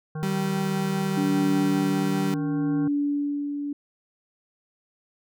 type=harmonic tone; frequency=155.56 Hz; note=D#3; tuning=in tune; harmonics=1 / 3 / 5 / 7 / 9 / 10; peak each=-29 / -39 / -43 / -46 / -48 / -49 dBFS; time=0.15-2.88 s; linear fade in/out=5 ms
type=tone; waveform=35% pulse; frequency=193.2 Hz; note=G3; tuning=25 cents flat; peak=-23 dBFS; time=0.23-2.34 s; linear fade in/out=0 ms
type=tone with tremolo; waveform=sine; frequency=288 Hz; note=D4; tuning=34 cents flat; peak=-21 dBFS; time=1.17-3.73 s; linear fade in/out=5 ms; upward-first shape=sine; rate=0.72 Hz; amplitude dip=50%
effects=none